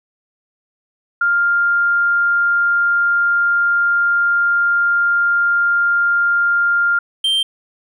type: tone pair in turn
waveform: sine / triangle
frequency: 1400 / 3150 Hz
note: F6 / G7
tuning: +4 / +8 cents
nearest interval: octave + major second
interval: 1404 cents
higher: second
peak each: -12 dBFS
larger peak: neither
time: 1.21-6.99 / 7.24-7.43 s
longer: first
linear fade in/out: 5 ms
effects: none